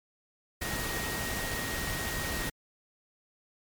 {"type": "tone in noise", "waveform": "sine", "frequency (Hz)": 1877, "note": "A#6", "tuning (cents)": 11, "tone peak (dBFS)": -38, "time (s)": [0.61, 2.5], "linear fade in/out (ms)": 10, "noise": "pink", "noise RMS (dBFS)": -34, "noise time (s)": [0.61, 2.5], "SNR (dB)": -7, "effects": ["MP3 96 kbps"]}